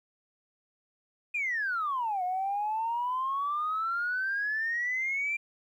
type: exponential two-way sweep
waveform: sine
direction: down then up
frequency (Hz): 2489 to 717 to 2382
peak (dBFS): -27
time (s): 1.34-5.37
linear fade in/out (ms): 10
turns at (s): 2.23
effects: tanh soft clip ceiling -23 dBFS + 11-bit